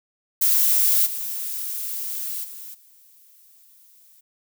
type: noise with level steps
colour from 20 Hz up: violet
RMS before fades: -18 / -29 / -38 / -53 dBFS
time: 0.41-4.21 s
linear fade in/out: 10 ms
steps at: 1.05 / 2.43 / 2.73 s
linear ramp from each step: 20 ms
effects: none